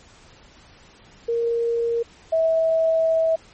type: tone pair in turn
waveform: sine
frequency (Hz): 466.2 / 648.9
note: A#4 / E5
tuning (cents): 0 / -27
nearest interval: tritone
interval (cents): 573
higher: second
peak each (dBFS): -19 / -16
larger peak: second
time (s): 1.28-2.03 / 2.32-3.36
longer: second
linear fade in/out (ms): 10
effects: pink hiss -50 dBFS RMS until 3.53 s + MP3 32 kbps